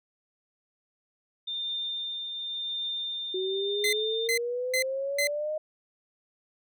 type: tone with tremolo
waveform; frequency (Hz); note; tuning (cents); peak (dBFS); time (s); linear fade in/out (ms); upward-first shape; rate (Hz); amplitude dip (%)
sine; 3607; A7; +42; -29; 1.47-4.28; 10; triangle; 0.9; 40
type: exponential sweep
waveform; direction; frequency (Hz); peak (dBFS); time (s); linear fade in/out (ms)
sine; up; 370 to 622.3; -28; 3.34-5.58; 5
type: tone bursts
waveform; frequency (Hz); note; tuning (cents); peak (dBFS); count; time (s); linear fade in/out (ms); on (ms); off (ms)
sawtooth; 2053; C7; -33; -21; 4; 3.84-5.272; 2; 88; 360
effects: none